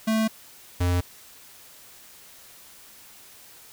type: tone pair in turn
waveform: square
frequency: 220.4 / 88.64 Hz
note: A3 / F2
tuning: +3 / +26 cents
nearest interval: octave + major third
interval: 1577 cents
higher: first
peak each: -21 dBFS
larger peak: neither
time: 0.07-0.28 / 0.8-1.01 s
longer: neither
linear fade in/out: 10 ms
effects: white hiss -49 dBFS RMS until 3.72 s